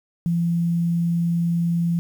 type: tone with quantisation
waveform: sine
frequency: 170 Hz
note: F3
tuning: 46 cents flat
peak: -18 dBFS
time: 0.26-1.99 s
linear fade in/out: 0 ms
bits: 8
effects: none